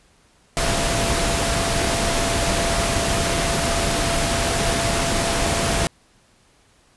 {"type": "tone in noise", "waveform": "sine", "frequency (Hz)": 677, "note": "E5", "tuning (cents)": 46, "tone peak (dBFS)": -26, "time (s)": [0.57, 5.87], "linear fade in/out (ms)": 0, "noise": "pink", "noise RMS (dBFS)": -21, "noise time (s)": [0.57, 5.87], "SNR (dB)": -8, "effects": ["pink hiss -57 dBFS RMS until 6.96 s", "resampled to 24000 Hz"]}